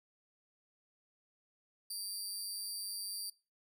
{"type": "tone with amplitude modulation", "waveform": "20% pulse", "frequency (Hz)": 4699, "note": "D8", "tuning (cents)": 0, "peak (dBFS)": -31, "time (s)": [1.9, 3.3], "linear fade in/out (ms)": 5, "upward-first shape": "sine", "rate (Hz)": 195, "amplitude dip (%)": 60, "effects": ["noise-tail reverb RT60 0.3 s tail -20 dB re dry"]}